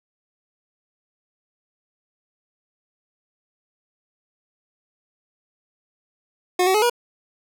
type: tone with pitch steps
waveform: 25% pulse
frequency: 362.3 / 377.5 / 425.4 / 480.3 Hz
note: F#4 / F#4 / G#4 / B4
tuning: -36 / +35 / +42 / -48 cents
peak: -12 dBFS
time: 6.59-6.898 s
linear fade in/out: 5 ms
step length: 77 ms
effects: none